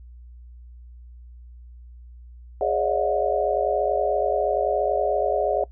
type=tone cluster; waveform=sine; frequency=415 / 545 / 594 / 646 / 723 Hz; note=G#4 / C#5 / D5 / E5 / F#5; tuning=-1 / -29 / +20 / -35 / -40 cents; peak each=-26 dBFS; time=2.61-5.64 s; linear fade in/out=2 ms; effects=noise-tail reverb RT60 0.1 s tail -22 dB re dry + added 60 Hz sine -41 dBFS peak until 5.71 s